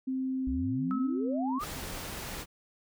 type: tone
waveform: sine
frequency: 261.6 Hz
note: C4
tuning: in tune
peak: -29 dBFS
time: 0.07-1.59 s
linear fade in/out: 10 ms
type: exponential sweep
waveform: sine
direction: up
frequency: 59.7 to 1277 Hz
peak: -33 dBFS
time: 0.47-1.64 s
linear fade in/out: 0 ms
type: tone with exponential decay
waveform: sine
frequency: 1294 Hz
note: E6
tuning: 32 cents flat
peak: -33 dBFS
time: 0.91-1.37 s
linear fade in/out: 0 ms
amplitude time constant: 99 ms
type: noise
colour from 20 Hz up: pink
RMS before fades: -39 dBFS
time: 1.59-2.46 s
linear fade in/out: 50 ms
effects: none